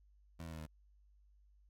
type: tone with pitch steps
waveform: 20% pulse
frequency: 83.7 / 81.65 / 79.64 / 77.69 Hz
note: E2 / E2 / D#2 / D#2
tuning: +27 / -16 / +41 / -2 cents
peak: -40 dBFS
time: 0.39-0.666 s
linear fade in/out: 10 ms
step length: 69 ms
effects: added 50 Hz sine -64 dBFS peak until 1.69 s + AAC 48 kbps